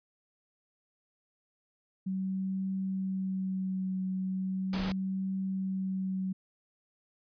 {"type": "tone with vibrato", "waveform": "sine", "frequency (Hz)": 189.3, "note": "F#3", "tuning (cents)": 40, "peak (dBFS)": -30, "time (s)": [2.06, 6.33], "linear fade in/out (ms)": 10, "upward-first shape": "triangle", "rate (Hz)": 0.38, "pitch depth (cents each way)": 17}
{"type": "noise", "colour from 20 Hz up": "pink", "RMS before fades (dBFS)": -37, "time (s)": [4.73, 4.92], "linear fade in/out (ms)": 2}
{"effects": ["resampled to 11025 Hz"]}